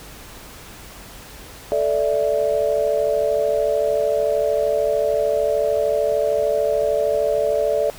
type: chord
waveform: sine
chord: A suspended fourth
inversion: none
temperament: just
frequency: 440 / 586.7 / 660 Hz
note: A4 / D5 / E5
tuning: 0 / -2 / +2 cents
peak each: -22 / -19 / -23 dBFS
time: 1.72-7.9 s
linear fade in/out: 0 ms
effects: added 50 Hz sine -46 dBFS peak until 7.98 s + pink hiss -40 dBFS RMS until 7.98 s